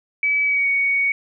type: tone with pitch glide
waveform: sine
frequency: 2290 to 2235 Hz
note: D7 to C#7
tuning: -44 to +14 cents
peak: -16 dBFS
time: 0.23-1.12 s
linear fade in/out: 2 ms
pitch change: -42 cents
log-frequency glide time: 0.44-0.68 s
effects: none